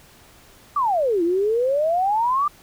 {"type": "exponential two-way sweep", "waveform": "sine", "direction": "down then up", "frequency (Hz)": [1208, 329.6, 1208], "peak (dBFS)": -17, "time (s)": [0.76, 2.48], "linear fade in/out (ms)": 5, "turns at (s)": 1.23, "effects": ["pink hiss -50 dBFS RMS until 2.62 s"]}